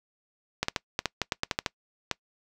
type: clicks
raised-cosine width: 0.2 ms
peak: -8 dBFS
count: 12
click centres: 0.63 / 0.684 / 0.762 / 0.991 / 1.057 / 1.217 / 1.322 / 1.434 / 1.512 / 1.589 / 1.662 / 2.113 s
effects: noise-tail reverb RT60 0.1 s tail -24 dB re dry